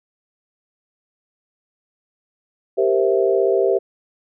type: chord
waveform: sine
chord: C dominant seventh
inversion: second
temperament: equal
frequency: 392 / 466.2 / 523.3 / 659.3 Hz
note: G4 / Bb4 / C5 / E5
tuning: 0 / 0 / 0 / 0 cents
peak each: -17 / -21 / -21 / -22 dBFS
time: 2.77-3.79 s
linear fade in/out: 20 ms
effects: none